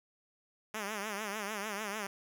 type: tone with vibrato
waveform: 5% pulse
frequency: 208.1 Hz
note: G#3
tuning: 4 cents sharp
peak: -25 dBFS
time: 0.74-2.07 s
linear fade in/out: 5 ms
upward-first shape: triangle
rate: 6.7 Hz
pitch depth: 130 cents each way
effects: none